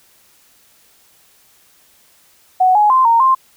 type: tone with pitch steps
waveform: sine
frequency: 742 / 838 / 1041 / 923 / 1052 Hz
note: F#5 / G#5 / C6 / A#5 / C6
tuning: +5 / +15 / -9 / -17 / +9 cents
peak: -8 dBFS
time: 2.6-3.35 s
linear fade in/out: 10 ms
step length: 150 ms
effects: white hiss -52 dBFS RMS until 3.56 s